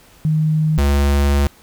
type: tone pair in turn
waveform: sine / square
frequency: 155.56 / 70.75 Hz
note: D#3 / C#2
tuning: 0 / +36 cents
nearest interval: octave + major second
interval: 1364 cents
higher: first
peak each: -13 dBFS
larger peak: neither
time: 0.25-0.78 / 0.78-1.47 s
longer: second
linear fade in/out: 0 ms
effects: pink hiss -48 dBFS RMS until 1.62 s